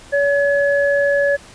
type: tone pair together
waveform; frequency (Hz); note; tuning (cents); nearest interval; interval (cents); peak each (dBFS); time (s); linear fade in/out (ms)
sine; 567.3 / 1700; C#5 / G#6; +40 / +40; octave + perfect fifth; 1900; -14 / -19; 0.12-1.37; 20
effects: pink hiss -42 dBFS RMS until 1.54 s + resampled to 22050 Hz